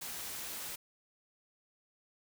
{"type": "noise", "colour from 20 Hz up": "white", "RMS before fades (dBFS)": -42, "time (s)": [0.01, 0.76], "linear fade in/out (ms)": 10, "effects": []}